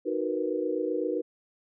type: chord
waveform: sine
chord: B major seventh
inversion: first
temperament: equal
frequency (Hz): 311.1 / 370 / 466.2 / 493.9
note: D#4 / F#4 / A#4 / B4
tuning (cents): 0 / 0 / 0 / 0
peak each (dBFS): -32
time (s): 0.05-1.22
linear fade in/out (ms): 20
effects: none